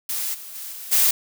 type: noise with level steps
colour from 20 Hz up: blue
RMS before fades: -26 / -38 / -34 / -36 / -17 dBFS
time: 0.09-1.11 s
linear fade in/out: 5 ms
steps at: 0.33 / 0.54 / 0.71 / 0.91 s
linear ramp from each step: 20 ms
effects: none